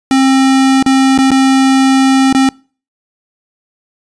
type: tone with dropouts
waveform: square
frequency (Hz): 266.4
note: C4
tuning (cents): +31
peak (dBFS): -7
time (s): 0.11-2.49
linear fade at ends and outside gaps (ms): 1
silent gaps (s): 0.826-0.862 / 1.178-1.187 / 1.306-1.315 / 2.327-2.348
effects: noise-tail reverb RT60 0.4 s tail -26 dB re dry + resampled to 22050 Hz